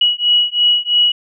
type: beating tone pair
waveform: sine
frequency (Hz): 2917 / 2920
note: F#7 / F#7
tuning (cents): -25 / -24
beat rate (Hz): 3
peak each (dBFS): -14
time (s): 0.01-1.12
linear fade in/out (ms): 5
effects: none